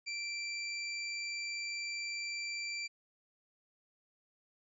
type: tone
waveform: 25% pulse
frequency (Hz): 2349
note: D7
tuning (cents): 0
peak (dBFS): -33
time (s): 0.06-2.88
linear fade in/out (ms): 20
effects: resampled to 24000 Hz